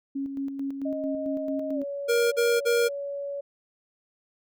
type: tone with tremolo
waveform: sine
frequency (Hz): 275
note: C#4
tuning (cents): -14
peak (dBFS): -27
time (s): 0.15-1.84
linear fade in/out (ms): 10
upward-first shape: square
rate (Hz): 4.5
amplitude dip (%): 45
type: tone with pitch glide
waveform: sine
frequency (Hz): 622.3 to 564.1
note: D#5 to C#5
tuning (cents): 0 to +30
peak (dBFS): -30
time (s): 0.85-3.41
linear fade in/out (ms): 10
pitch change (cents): -170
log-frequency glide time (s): 1.73-1.81
type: tone bursts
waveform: square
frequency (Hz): 472.4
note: A#4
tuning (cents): +23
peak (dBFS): -21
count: 3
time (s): 2.08-2.89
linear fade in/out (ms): 20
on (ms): 240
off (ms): 45
effects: none